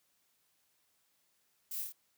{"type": "noise with echo", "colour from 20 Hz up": "violet", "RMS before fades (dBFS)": -41, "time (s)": [1.71, 1.82], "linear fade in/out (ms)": 5, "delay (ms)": 26, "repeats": 4, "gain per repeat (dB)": -2, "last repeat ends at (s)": 1.924, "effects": ["white hiss -75 dBFS RMS until 2.17 s", "high-pass 60 Hz 12 dB/octave"]}